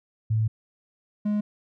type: tone pair in turn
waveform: sine / triangle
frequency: 110 / 208.6 Hz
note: A2 / G#3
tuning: 0 / +8 cents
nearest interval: major seventh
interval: 1108 cents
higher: second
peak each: -20 dBFS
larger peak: neither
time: 0.3-0.48 / 1.25-1.41 s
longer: first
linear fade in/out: 10 ms
effects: none